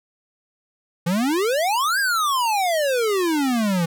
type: exponential two-way sweep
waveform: square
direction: up then down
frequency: 162.8 to 1661.2 to 162.8 Hz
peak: -19 dBFS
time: 1.06-3.86 s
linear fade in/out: 10 ms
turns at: 1.99 s
effects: none